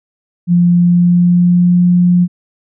sine tone with pitch glide, 174.61 to 177.25 Hz, F3 to F3, 0 to +26 cents, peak -6 dBFS, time 0.47-2.28 s, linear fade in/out 50 ms, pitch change +26 cents, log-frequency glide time 0.72-1.83 s, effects none

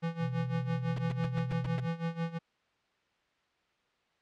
square tone with tremolo, 166.4 Hz, E3, 17 cents sharp, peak -30 dBFS, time 0.02-2.39 s, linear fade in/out 20 ms, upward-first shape sine, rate 6 Hz, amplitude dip 85%
sine tone, 126.3 Hz, B2, 39 cents sharp, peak -33 dBFS, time 0.19-1.89 s, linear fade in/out 50 ms
pink noise bursts, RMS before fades -40 dBFS, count 7, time 0.96-1.802 s, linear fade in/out 5 ms, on 26 ms, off 110 ms
effects white hiss -72 dBFS RMS until 4.21 s + low-pass 3000 Hz 12 dB/octave

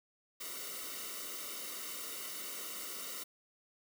white noise with comb filter, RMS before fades -43 dBFS, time 0.4-3.24 s, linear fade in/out 10 ms, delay 1.2 ms, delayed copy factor -0.8, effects high-pass 200 Hz 12 dB/octave

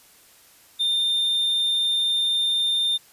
triangle tone, 3612 Hz, A7, 45 cents sharp, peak -18 dBFS, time 0.79-2.98 s, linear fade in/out 20 ms, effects white hiss -53 dBFS RMS until 3.12 s + resampled to 32000 Hz

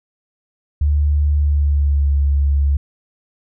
sine tone with pitch glide, 73.42 to 70.55 Hz, D2 to C#2, 0 to +31 cents, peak -12 dBFS, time 0.81-2.77 s, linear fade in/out 5 ms, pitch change -69 cents, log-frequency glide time 1.36-2.11 s, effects none

